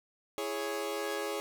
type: chord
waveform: sawtooth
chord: C# minor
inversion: first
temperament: equal with one note detuned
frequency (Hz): 332.1 / 415.3 / 554.4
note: E4 / G#4 / C#5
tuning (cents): +13 / 0 / 0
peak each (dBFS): -37 / -32 / -34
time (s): 0.38-1.4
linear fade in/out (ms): 0
effects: none